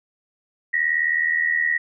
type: tone pair together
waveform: sine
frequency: 1864.7 / 1944 Hz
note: A#6 / B6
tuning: 0 / -28 cents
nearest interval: minor second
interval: 72 cents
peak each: -21 dBFS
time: 0.73-1.78 s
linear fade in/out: 10 ms
effects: none